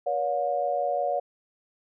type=tone cluster; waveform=sine; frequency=483.3 / 569 / 717 Hz; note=B4 / C#5 / F5; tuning=-38 / +45 / +45 cents; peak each=-33 / -27 / -27 dBFS; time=0.06-1.2 s; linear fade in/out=10 ms; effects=none